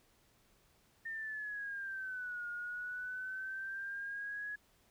sine exponential two-way sweep, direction down then up, 1822 to 1426 to 1684 Hz, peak -39 dBFS, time 1.05-4.56 s, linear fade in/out 10 ms, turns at 2.48 s, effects pink hiss -70 dBFS RMS until 4.9 s

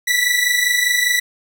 sawtooth tone pair together, 1951 / 1976 Hz, B6 / B6, -22 / 0 cents, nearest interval unison, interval 22 cents, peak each -14 dBFS, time 0.07-1.2 s, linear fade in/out 10 ms, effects none

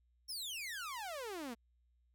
sawtooth exponential sweep, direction down, 5600 to 220 Hz, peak -38 dBFS, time 0.28-1.55 s, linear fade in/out 20 ms, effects added 60 Hz sine -70 dBFS peak until 2.14 s

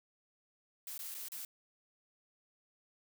blue noise with dropouts, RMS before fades -44 dBFS, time 0.87-1.45 s, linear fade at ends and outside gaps 2 ms, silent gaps 0.979-0.991 / 1.144-1.148 / 1.285-1.319 s, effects none

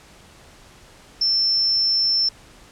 sine tone, 5350 Hz, E8, 25 cents sharp, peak -16 dBFS, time 1.21-2.29 s, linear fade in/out 5 ms, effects pink hiss -48 dBFS RMS until 2.71 s + low-pass 9000 Hz 12 dB/octave

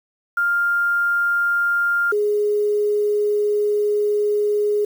sine tone pair in turn, 1400 / 416.2 Hz, F6 / G#4, +4 / +4 cents, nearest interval octave + major sixth, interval 2100 cents, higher first, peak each -16 dBFS, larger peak neither, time 0.37-2.12 / 2.12-4.85 s, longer second, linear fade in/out 5 ms, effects 7-bit

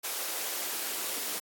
white noise with high-pass filter sweep, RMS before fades -34 dBFS, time 0.03-1.4 s, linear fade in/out 20 ms, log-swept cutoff 480 to 260 Hz, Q 1.3, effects AAC 64 kbps

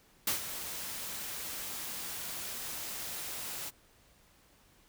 white noise with ADSR envelope, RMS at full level -29 dBFS, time 0.27-3.71 s, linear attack 4 ms, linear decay 120 ms, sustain -11 dB, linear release 29 ms, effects pink hiss -64 dBFS RMS until 4.88 s

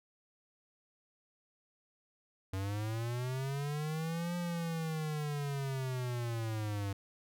square linear two-way sweep, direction up then down, 93.8 to 175.8 to 97.9 Hz, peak -35 dBFS, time 2.53-6.93 s, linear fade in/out 5 ms, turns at 4.36 s, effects none

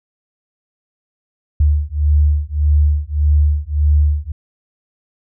sine beating tone pair, 73.42 / 75.12 Hz, D2 / D2, 0 / +40 cents, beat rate 1.7 Hz, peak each -14 dBFS, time 1.6-4.32 s, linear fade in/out 5 ms, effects none

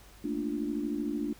sine chord, Bb major seventh, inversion third, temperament equal with one note detuned, 220 / 233.1 / 293.7 / 346.2 Hz, A3 / Bb3 / D4 / F4, 0 / 0 / 0 / -15 cents, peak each -37 / -38 / -32 / -38 dBFS, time 0.24-1.33 s, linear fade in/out 5 ms, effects added 50 Hz sine -55 dBFS peak until 1.39 s + pink hiss -56 dBFS RMS until 1.39 s

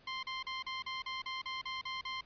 15% pulse tone bursts, 1046.5 Hz, C6, in tune, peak -31 dBFS, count 11, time 0.07-2.21 s, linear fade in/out 5 ms, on 160 ms, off 38 ms, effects pink hiss -63 dBFS RMS until 2.25 s + resampled to 11025 Hz

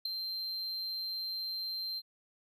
triangle tone with ADSR envelope, 4142 Hz, C8, 18 cents flat, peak -26 dBFS, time 0.05-2.02 s, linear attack 7 ms, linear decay 3 ms, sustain -8 dB, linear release 44 ms, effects none

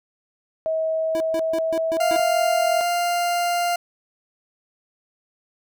sine tone with pitch glide, 640 to 656.5 Hz, D#5 to E5, +49 to -7 cents, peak -20 dBFS, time 0.66-2.81 s, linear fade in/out 0 ms, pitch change +44 cents, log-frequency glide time 0.88-2.53 s
square tone bursts, 329.6 Hz, E4, in tune, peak -27 dBFS, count 6, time 1.15-2.162 s, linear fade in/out 0 ms, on 52 ms, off 140 ms
40% pulse tone, 698.5 Hz, F5, in tune, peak -19 dBFS, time 2-3.76 s, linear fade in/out 5 ms
click, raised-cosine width 1 ms, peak -28 dBFS, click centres 2.195 s
effects none

